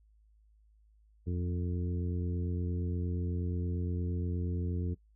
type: harmonic tone with a mistuned harmonic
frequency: 88.5 Hz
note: F2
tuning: 23 cents sharp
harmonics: 1 / 2 / 3 / 4 / 5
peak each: -32 / -38 / -42 / -44 / -46 dBFS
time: 1.26-4.95 s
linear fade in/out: 20 ms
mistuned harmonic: 1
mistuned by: -45 cents
effects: noise-tail reverb RT60 0.1 s tail -20 dB re dry + added 53 Hz sine -61 dBFS peak until 5.15 s